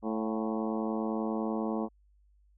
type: harmonic tone with a mistuned harmonic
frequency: 110.1 Hz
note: A2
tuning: 2 cents sharp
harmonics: 2 / 3 / 4 / 5 / 6 / 7 / 8 / 9 / 10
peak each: -32 / -36 / -38 / -40 / -42 / -43 / -44 / -45 / -46 dBFS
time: 0.02-1.89 s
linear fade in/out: 50 ms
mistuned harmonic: 6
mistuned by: +68 cents
effects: added 50 Hz sine -61 dBFS peak until 2.57 s